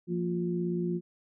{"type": "tone cluster", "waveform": "sine", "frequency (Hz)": [173.8, 230.7, 352.5], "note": ["F3", "A#3", "F4"], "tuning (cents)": [-8, -18, 16], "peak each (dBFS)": [-30, -38, -32], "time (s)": [0.07, 1.01], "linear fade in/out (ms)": 50, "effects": []}